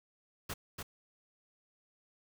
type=noise with echo; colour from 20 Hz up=pink; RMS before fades=-39 dBFS; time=0.49-0.54 s; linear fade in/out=10 ms; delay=290 ms; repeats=1; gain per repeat=-3 dB; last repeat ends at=0.83 s; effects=none